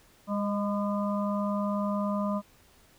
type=harmonic tone with a mistuned harmonic; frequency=202.7 Hz; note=G#3; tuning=42 cents flat; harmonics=1 / 3 / 5 / 6; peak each=-28 / -33 / -36 / -38 dBFS; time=0.27-2.42 s; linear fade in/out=50 ms; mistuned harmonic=3; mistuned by=+30 cents; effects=pink hiss -60 dBFS RMS until 2.98 s